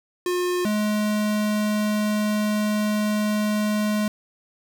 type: tone pair in turn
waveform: square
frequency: 358.2 / 211 Hz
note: F4 / G#3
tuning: +44 / +28 cents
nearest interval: major sixth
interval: 916 cents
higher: first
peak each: -22 / -21 dBFS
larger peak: second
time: 0.26-0.65 / 0.65-4.08 s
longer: second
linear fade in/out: 2 ms
effects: 9-bit